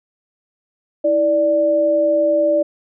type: tone pair together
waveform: sine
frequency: 324.1 / 587.3 Hz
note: E4 / D5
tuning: -29 / 0 cents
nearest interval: minor seventh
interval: 1029 cents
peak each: -21 / -13 dBFS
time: 1.04-2.63 s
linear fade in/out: 10 ms
effects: none